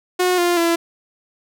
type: tone with pitch steps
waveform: sawtooth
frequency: 362.9 / 349.7 / 337 Hz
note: F#4 / F4 / E4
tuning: -34 / +2 / +38 cents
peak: -11 dBFS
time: 0.19-0.76 s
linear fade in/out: 10 ms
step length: 190 ms
effects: none